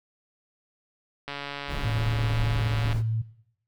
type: click train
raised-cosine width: 0.3 ms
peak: -18 dBFS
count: 235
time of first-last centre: 1.28-2.928 s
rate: 142 Hz
type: noise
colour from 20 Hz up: brown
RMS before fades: -31 dBFS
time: 1.67-3.03 s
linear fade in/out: 50 ms
type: tone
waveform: sine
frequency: 111.7 Hz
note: A2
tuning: 27 cents sharp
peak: -24 dBFS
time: 1.84-3.22 s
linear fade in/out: 10 ms
effects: noise-tail reverb RT60 0.7 s tail -18 dB re dry